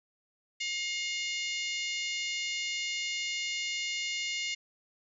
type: harmonic tone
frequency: 713 Hz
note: F5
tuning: 36 cents sharp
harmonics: 3 / 4 / 5 / 6 / 7 / 8 / 9 / 10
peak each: -35 / -37 / -42 / -42 / -45 / -46 / -45 / -45 dBFS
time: 0.6-4.55 s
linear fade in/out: 10 ms
effects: none